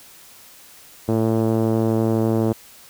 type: tone with low-pass filter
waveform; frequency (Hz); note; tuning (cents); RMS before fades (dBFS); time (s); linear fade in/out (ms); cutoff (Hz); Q
5% pulse; 112; A2; +31; -19; 1.08-2.53; 10; 380; 0.95
effects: white hiss -46 dBFS RMS until 2.89 s